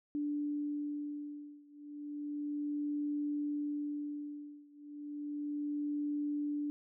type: beating tone pair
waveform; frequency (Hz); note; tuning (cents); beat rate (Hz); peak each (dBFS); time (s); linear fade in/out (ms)
sine; 292.9 / 293.23; D4 / D4; -5 / -3; 0.33; -38 / -39; 0.15-6.7; 0
effects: none